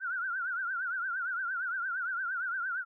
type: tone with vibrato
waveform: sine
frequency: 1467 Hz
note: F#6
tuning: 15 cents flat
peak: -31 dBFS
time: 0-2.85 s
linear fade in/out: 50 ms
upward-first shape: triangle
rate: 8.7 Hz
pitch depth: 150 cents each way
effects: none